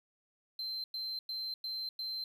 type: tone bursts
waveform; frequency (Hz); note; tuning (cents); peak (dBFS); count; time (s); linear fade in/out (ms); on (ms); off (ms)
triangle; 4111; C8; -31; -35; 5; 0.59-2.24; 2; 250; 100
effects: none